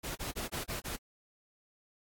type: noise bursts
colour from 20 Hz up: pink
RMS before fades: -38 dBFS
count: 6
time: 0.03-0.97 s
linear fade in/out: 20 ms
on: 130 ms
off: 32 ms
effects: AAC 64 kbps